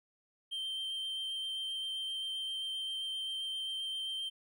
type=tone with vibrato; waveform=triangle; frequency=3136 Hz; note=G7; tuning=in tune; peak=-34 dBFS; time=0.51-4.3 s; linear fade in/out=20 ms; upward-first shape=sine; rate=7.6 Hz; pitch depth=10 cents each way; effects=none